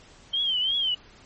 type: tone with vibrato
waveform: sine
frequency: 3136 Hz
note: G7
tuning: in tune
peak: -22 dBFS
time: 0.33-0.95 s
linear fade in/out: 10 ms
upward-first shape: triangle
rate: 2.9 Hz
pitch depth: 130 cents each way
effects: pink hiss -52 dBFS RMS until 1.25 s + MP3 32 kbps